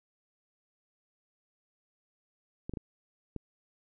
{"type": "clicks", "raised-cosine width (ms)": 3, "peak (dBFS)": -24, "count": 4, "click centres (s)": [2.695, 2.737, 2.772, 3.363], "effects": []}